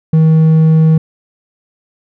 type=tone with hard clipping; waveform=sine; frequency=159.1 Hz; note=D#3; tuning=39 cents sharp; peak=-6 dBFS; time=0.13-0.98 s; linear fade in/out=5 ms; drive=3 dB; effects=none